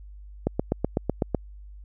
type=click train; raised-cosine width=2 ms; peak=-9 dBFS; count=8; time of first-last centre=0.47-1.347 s; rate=7.98 Hz; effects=added 50 Hz sine -41 dBFS peak until 1.84 s